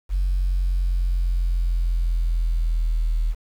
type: linear sweep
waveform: sine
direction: down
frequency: 46.25 to 39.66 Hz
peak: -17 dBFS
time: 0.09-3.35 s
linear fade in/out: 50 ms
effects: tanh soft clip ceiling -15 dBFS + 8-bit